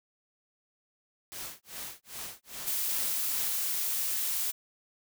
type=noise with tremolo; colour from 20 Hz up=white; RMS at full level=-39 dBFS; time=1.32-3.48 s; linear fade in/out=0 ms; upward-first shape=sine; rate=2.5 Hz; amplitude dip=100%
type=noise; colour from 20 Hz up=blue; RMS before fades=-31 dBFS; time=2.66-4.52 s; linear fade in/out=20 ms
effects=none